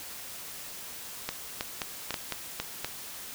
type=clicks; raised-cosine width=0.2 ms; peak=-13 dBFS; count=8; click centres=1.29 / 1.609 / 1.818 / 2.107 / 2.142 / 2.323 / 2.6 / 2.846 s; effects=white hiss -42 dBFS RMS until 3.34 s